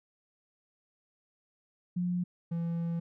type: tone pair in turn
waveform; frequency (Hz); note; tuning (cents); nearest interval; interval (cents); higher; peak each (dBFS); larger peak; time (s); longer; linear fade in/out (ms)
sine / triangle; 177.9 / 168.36; F3 / E3; +32 / +37; minor second; 95; first; -28; neither; 1.96-2.24 / 2.51-3; second; 10
effects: none